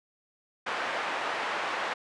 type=band-pass noise; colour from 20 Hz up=pink; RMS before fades=-32 dBFS; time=0.66-1.94 s; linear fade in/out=10 ms; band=740 to 2100 Hz; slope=12 dB/octave; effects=resampled to 22050 Hz